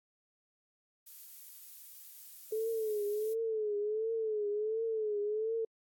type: noise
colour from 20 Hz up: violet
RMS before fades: -50 dBFS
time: 1.06-3.34 s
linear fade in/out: 10 ms
type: tone with vibrato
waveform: sine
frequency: 432 Hz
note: A4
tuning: 32 cents flat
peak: -31 dBFS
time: 2.52-5.65 s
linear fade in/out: 5 ms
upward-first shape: triangle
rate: 1.4 Hz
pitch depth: 100 cents each way
effects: AAC 64 kbps